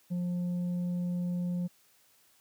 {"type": "tone with tanh clipping", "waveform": "triangle", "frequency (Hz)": 176.9, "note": "F3", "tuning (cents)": 23, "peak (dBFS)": -30, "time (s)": [0.1, 1.68], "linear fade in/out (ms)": 20, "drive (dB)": 8, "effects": ["white hiss -65 dBFS RMS until 2.4 s", "high-pass 80 Hz 12 dB/octave"]}